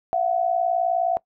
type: tone pair together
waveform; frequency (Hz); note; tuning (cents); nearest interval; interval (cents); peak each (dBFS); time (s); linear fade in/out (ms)
sine; 679.3 / 739; F5 / F#5; -48 / -2; minor second; 146; -22; 0.13-1.17; 0
effects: noise-tail reverb RT60 0.1 s tail -22 dB re dry